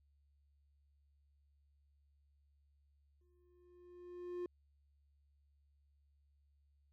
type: tone with exponential growth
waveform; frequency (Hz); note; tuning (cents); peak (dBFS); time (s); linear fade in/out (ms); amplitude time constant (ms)
triangle; 354.8; F4; +27; -36; 3.21-4.46; 2; 270
effects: added 71 Hz sine -70 dBFS peak until 6.92 s